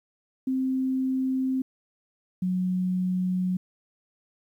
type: tone pair in turn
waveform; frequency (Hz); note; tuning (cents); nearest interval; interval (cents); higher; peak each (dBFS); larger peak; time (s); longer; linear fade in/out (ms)
sine; 261.5 / 183.37; C4 / F#3; -1 / -15; tritone; 614; first; -23; neither; 0.47-1.62 / 2.42-3.57; neither; 5
effects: 10-bit